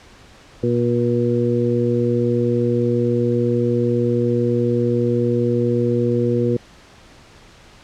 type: harmonic tone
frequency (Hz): 120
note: B2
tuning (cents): -49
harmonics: 1 / 2 / 3 / 4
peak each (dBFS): -21 / -21 / -21 / -21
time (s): 0.63-6.57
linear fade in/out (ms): 5
effects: pink hiss -46 dBFS RMS until 7.83 s + low-pass 6000 Hz 12 dB/octave